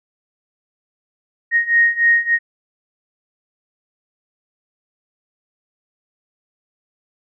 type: beating tone pair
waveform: sine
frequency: 1864.7 / 1868.1 Hz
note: A#6 / A#6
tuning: 0 / +3 cents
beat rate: 3.4 Hz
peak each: -16 / -14 dBFS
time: 1.51-2.39 s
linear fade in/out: 50 ms
effects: none